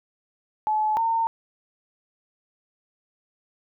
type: tone pair in turn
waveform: sine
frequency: 859 / 910.1 Hz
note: A5 / A#5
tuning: -42 / -42 cents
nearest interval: minor second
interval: 100 cents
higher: second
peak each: -20 dBFS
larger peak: neither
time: 0.67-0.97 / 0.97-1.27 s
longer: neither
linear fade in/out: 0 ms
effects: none